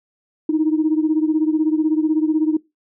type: beating tone pair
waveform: sine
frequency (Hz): 308.1 / 324.1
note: D#4 / E4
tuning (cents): -17 / -29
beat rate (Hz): 16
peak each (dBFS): -16 / -19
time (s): 0.49-2.57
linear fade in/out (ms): 5
effects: noise-tail reverb RT60 0.2 s tail -21 dB re dry + tanh soft clip ceiling -8 dBFS